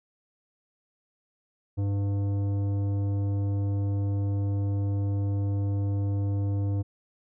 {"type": "tone with tanh clipping", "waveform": "sine", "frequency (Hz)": 100, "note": "G2", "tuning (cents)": 35, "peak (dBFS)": -26, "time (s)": [1.77, 6.83], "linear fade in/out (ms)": 20, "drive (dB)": 12, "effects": []}